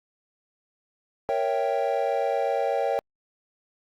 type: chord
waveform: triangle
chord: A# diminished seventh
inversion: none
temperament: equal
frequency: 466.2 / 554.4 / 659.3 / 784 Hz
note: A#4 / C#5 / E5 / G5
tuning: 0 / 0 / 0 / 0 cents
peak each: -27 / -25 / -28 / -26 dBFS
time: 1.29-2.99 s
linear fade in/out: 0 ms
effects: Opus 48 kbps